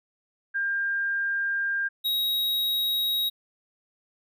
sine / square tone pair in turn, 1600 / 3805 Hz, G6 / A#7, +35 / +35 cents, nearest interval octave + minor third, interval 1500 cents, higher second, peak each -24 dBFS, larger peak neither, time 0.54-1.89 / 2.04-3.3 s, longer first, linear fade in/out 20 ms, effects none

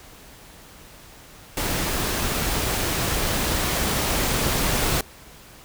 pink noise with level ramp, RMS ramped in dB -25 to -22 dBFS, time 1.57-5.01 s, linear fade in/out 2 ms, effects pink hiss -46 dBFS RMS until 5.64 s

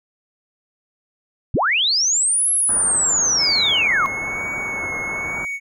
sine linear two-way sweep, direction up then down, 42.19 to 11175 to 1038 Hz, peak -15 dBFS, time 1.54-4.06 s, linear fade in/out 0 ms, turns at 2.51 s
white low-pass noise, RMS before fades -32 dBFS, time 2.69-5.45 s, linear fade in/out 0 ms, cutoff 1600 Hz, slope 48 dB/octave
triangle tone with vibrato, 2209 Hz, C#7, 7 cents flat, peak -22 dBFS, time 3.38-5.6 s, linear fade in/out 50 ms, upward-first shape triangle, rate 1.1 Hz, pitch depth 34 cents each way
effects none

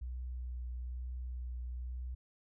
sine tone with vibrato, 61.74 Hz, B1, in tune, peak -38 dBFS, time 0.01-2.15 s, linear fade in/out 10 ms, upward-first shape triangle, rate 1.1 Hz, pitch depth 20 cents each way, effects none

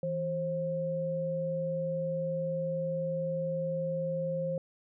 sine tone pair together, 163.27 / 532 Hz, E3 / C5, -16 / +29 cents, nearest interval octave + minor sixth, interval 2045 cents, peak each -35 / -31 dBFS, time 0.03-4.58 s, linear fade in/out 2 ms, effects none

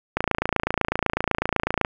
click train, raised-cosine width 0.5 ms, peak -6 dBFS, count 48, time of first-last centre 0.17-1.849 s, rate 28 Hz, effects 8-bit

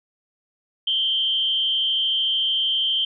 sine tone with amplitude modulation, 3133 Hz, G7, 2 cents flat, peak -16 dBFS, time 0.87-3.05 s, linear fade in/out 5 ms, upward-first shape sine, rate 233 Hz, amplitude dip 60%, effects none

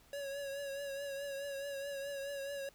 square tone with vibrato, 558 Hz, C#5, 11 cents sharp, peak -40 dBFS, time 0.13-2.69 s, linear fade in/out 2 ms, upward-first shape triangle, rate 4.7 Hz, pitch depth 45 cents each way, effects pink hiss -65 dBFS RMS until 2.74 s

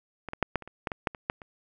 clicks, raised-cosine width 0.5 ms, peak -21 / -19 / -8 / -11 / -27 / -28 / -14 / -17 / -10 / -25 / -11 / -29 dBFS, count 12, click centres 0.287 / 0.334 / 0.427 / 0.557 / 0.623 / 0.676 / 0.872 / 0.918 / 1.072 / 1.148 / 1.299 / 1.418 s, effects none

